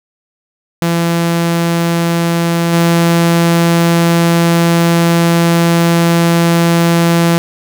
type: tone with level steps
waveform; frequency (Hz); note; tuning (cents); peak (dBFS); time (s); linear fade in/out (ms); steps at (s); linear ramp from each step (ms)
sawtooth; 169; E3; +43; -7 / -4; 0.82-7.38; 0; 2.72; 20
effects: none